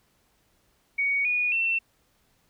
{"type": "tone with pitch steps", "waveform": "sine", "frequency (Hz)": [2240, 2457, 2695], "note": ["C#7", "D#7", "E7"], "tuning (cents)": [18, -22, 38], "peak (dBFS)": -22, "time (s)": [0.98, 1.79], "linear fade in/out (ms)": 10, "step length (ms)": 270, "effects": ["pink hiss -67 dBFS RMS until 2.49 s"]}